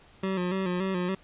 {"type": "tone with vibrato", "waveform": "25% pulse", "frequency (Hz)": 185, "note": "F#3", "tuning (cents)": 0, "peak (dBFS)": -23, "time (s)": [0.23, 1.15], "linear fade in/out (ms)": 5, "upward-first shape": "square", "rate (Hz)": 3.5, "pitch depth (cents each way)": 56, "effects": ["pink hiss -56 dBFS RMS until 1.23 s", "resampled to 8000 Hz"]}